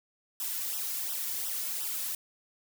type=noise with flanger; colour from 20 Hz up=blue; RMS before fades=-34 dBFS; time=0.4-2.15 s; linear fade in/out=2 ms; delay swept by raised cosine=0.44 to 2.54 ms; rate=2.8 Hz; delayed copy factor=-0.95; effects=none